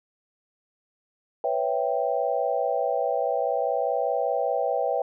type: chord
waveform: sine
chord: C# half-diminished seventh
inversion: third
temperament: equal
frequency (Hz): 493.9 / 554.4 / 659.3 / 784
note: B4 / C#5 / E5 / G5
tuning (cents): 0 / 0 / 0 / 0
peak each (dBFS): -28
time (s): 1.44-5.02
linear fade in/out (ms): 2
effects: none